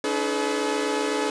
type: tone cluster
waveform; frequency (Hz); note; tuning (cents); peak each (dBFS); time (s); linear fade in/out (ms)
sawtooth; 286.4 / 314.2 / 427.7 / 502; D4 / D#4 / A4 / B4; -43 / +17 / -49 / +28; -25 / -28 / -22 / -27; 0.04-1.3; 2
effects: resampled to 22050 Hz + 8-bit